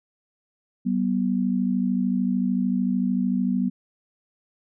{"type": "tone pair together", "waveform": "sine", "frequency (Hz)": [191, 244.4], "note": ["G3", "B3"], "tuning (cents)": [-45, -18], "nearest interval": "major third", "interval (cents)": 427, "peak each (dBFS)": -23, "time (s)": [0.85, 3.7], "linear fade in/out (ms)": 20, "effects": []}